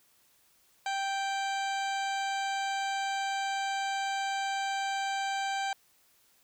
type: harmonic tone with a mistuned harmonic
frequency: 784 Hz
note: G5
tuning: in tune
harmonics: 1 / 2 / 3 / 4 / 5 / 6 / 8 / 9 / 10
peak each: -31 / -37 / -41 / -43 / -45 / -47 / -49 / -50 / -51 dBFS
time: 0.86-5.73 s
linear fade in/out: 2 ms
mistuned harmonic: 8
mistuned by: -15 cents
effects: white hiss -66 dBFS RMS until 6.43 s